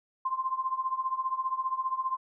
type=tone with tremolo; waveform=sine; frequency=1046.5 Hz; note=C6; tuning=in tune; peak=-24 dBFS; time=0.25-2.17 s; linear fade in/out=5 ms; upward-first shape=triangle; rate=15 Hz; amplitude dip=90%; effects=none